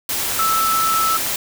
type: tone in noise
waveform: sine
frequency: 1315 Hz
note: E6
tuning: 5 cents flat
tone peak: -16 dBFS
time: 0.39-1.17 s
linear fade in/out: 2 ms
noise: white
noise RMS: -22 dBFS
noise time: 0.09-1.36 s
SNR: +3 dB
effects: none